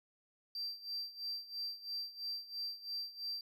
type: tone with tremolo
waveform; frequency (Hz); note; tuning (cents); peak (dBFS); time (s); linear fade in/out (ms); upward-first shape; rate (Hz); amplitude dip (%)
triangle; 4699; D8; 0; -35; 0.55-3.41; 2; sine; 3; 85
effects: tanh soft clip ceiling -32 dBFS